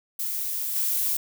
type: noise with level steps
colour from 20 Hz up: violet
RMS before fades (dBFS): -29 / -25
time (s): 0.19-1.17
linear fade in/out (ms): 5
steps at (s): 0.75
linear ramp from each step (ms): 10
effects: none